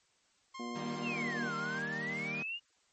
sawtooth tone with vibrato, 1057 Hz, C6, 17 cents sharp, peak -40 dBFS, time 0.54-1.79 s, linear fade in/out 10 ms, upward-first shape square, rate 5.7 Hz, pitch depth 8 cents each way
harmonic tone, 119.4 Hz, A#2, 42 cents sharp, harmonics 2 / 3 / 4 / 5 / 6, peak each -40 / -46 / -51 / -56 / -49 dBFS, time 0.59-1.5 s, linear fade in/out 10 ms
sawtooth chord, Eb major, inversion none, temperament equal, 155.56 / 196 / 233.1 Hz, Eb3 / G3 / Bb3, 0 / 0 / 0 cents, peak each -40 dBFS, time 0.75-2.43 s, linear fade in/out 10 ms
sine exponential two-way sweep, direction down then up, 2892 to 1339 to 2892 Hz, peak -36 dBFS, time 1.02-2.6 s, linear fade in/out 50 ms, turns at 1.55 s
effects white hiss -71 dBFS RMS until 2.92 s + MP3 32 kbps

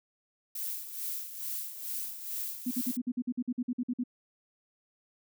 violet noise with tremolo, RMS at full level -35 dBFS, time 0.55-2.97 s, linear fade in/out 5 ms, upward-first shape sine, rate 2.3 Hz, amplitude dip 65%
sine tone bursts, 246.9 Hz, B3, in tune, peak -28 dBFS, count 14, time 2.66-4.038 s, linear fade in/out 10 ms, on 52 ms, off 50 ms
effects none

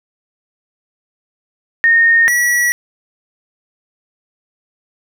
sine / square tone pair in turn, 1842 / 1933.7 Hz, A#6 / B6, -21 / -37 cents, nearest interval minor second, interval 84 cents, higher second, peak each -7 / -12 dBFS, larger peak first, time 1.84-2.28 / 2.28-2.72 s, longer neither, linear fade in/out 0 ms, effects none

